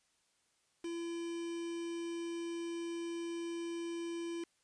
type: tone with quantisation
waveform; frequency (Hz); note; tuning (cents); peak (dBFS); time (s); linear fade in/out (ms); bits
triangle; 338.4; E4; +45; -36; 0.84-4.44; 5; 8
effects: white hiss -75 dBFS RMS until 4.63 s + resampled to 22050 Hz